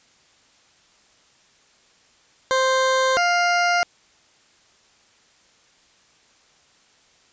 20% pulse tone pair in turn, 523.3 / 701.8 Hz, C5 / F5, 0 / +8 cents, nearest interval perfect fourth, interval 508 cents, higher second, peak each -12 dBFS, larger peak neither, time 2.51-3.17 / 3.17-3.83 s, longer neither, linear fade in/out 0 ms, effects white hiss -57 dBFS RMS until 7.32 s + resampled to 16000 Hz

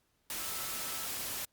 sine tone in noise, 1314 Hz, E6, 6 cents flat, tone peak -49 dBFS, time 0.4-1.06 s, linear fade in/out 2 ms, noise white, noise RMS -38 dBFS, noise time 0.3-1.45 s, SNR -14 dB, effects pink hiss -75 dBFS RMS until 1.52 s + Opus 48 kbps

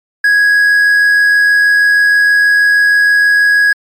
triangle tone with amplitude modulation, 1661.2 Hz, G#6, in tune, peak -3 dBFS, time 0.24-3.73 s, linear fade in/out 5 ms, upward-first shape sine, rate 86.3 Hz, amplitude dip 25%, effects MP3 96 kbps

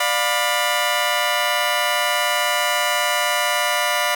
15% pulse chord, B diminished, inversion first, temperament just, 592.7 / 711.2 / 987.8 Hz, D5 / F5 / B5, +16 / +31 / 0 cents, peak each -16 dBFS, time 0-4.15 s, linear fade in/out 5 ms, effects none

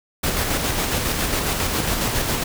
pink noise with tremolo, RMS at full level -21 dBFS, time 0.23-2.44 s, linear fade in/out 10 ms, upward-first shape square, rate 7.3 Hz, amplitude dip 30%, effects none

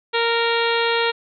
harmonic tone with a mistuned harmonic, 464.2 Hz, A#4, 7 cents flat, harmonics 1 / 2 / 3 / 4 / 5 / 6 / 7 / 8 / 9, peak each -21 / -24 / -26 / -27 / -28 / -29 / -29 / -30 / -31 dBFS, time 0.13-1.12 s, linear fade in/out 20 ms, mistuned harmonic 7, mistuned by +23 cents, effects none

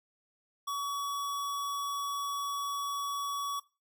square tone, 1131 Hz, C#6, 34 cents sharp, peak -33 dBFS, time 0.67-3.6 s, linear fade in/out 10 ms, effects noise-tail reverb RT60 0.3 s tail -19 dB re dry

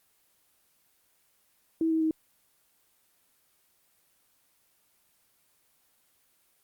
sine tone with pitch steps, 324.7 / 320.8 / 316.9 Hz, E4 / E4 / D#4, -26 / -47 / +32 cents, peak -23 dBFS, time 1.81-2.11 s, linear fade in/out 2 ms, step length 100 ms, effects white hiss -68 dBFS RMS until 6.63 s + Opus 24 kbps

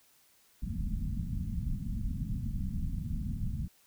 pink low-pass noise, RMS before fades -34 dBFS, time 0.62-3.68 s, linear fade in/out 10 ms, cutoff 230 Hz, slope 48 dB/octave, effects white hiss -65 dBFS RMS until 3.86 s

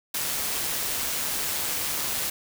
white noise with amplitude modulation, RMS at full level -27 dBFS, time 0.14-2.3 s, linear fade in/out 5 ms, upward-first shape sine, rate 146 Hz, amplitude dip 30%, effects none

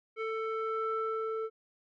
square tone with low-pass filter sweep, 443.5 Hz, A4, 14 cents sharp, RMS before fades -34 dBFS, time 0.16-1.5 s, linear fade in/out 50 ms, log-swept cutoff 2000 to 1000 Hz, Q 3.6, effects none

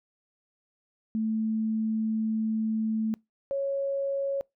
sine tone pair in turn, 220 / 552.3 Hz, A3 / C#5, 0 / -6 cents, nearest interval octave + major third, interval 1594 cents, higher second, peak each -25 / -26 dBFS, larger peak first, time 1.15-3.14 / 3.51-4.41 s, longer first, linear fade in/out 0 ms, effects noise-tail reverb RT60 0.2 s tail -26 dB re dry

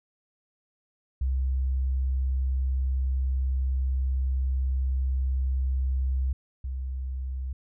sine tone pair in turn, 65.41 / 65.15 Hz, C2 / C2, 0 / -7 cents, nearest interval unison, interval 7 cents, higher first, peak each -23 / -29 dBFS, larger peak first, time 1.21-6.33 / 6.64-7.53 s, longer first, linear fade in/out 5 ms, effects none

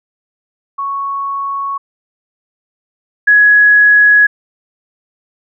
sine tone pair in turn, 1108.7 / 1676.6 Hz, C#6 / G#6, 0 / +16 cents, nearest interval perfect fifth, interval 716 cents, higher second, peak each -16 / -4 dBFS, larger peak second, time 0.78-1.78 / 3.27-4.27 s, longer neither, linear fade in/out 10 ms, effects none

